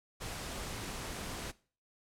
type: noise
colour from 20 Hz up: pink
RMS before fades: -41 dBFS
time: 0.2-1.52 s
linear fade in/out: 20 ms
effects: noise-tail reverb RT60 0.4 s tail -20 dB re dry + low-pass 11000 Hz 12 dB/octave